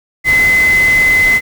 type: tone in noise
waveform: sine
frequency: 2038 Hz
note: C7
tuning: 46 cents flat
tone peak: -7 dBFS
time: 0.24-1.41 s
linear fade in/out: 50 ms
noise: pink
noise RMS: -22 dBFS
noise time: 0.24-1.41 s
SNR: +12 dB
effects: none